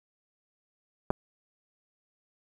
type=clicks; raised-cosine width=1 ms; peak=-11 / -20 dBFS; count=2; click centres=1.104 / 1.109 s; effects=8-bit